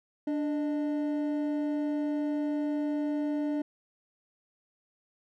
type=tone pair together; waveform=triangle; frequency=293.7 / 613.1 Hz; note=D4 / D#5; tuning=0 / -26 cents; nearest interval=octave + minor second; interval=1274 cents; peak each=-26 / -36 dBFS; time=0.27-3.62 s; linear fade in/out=5 ms; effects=none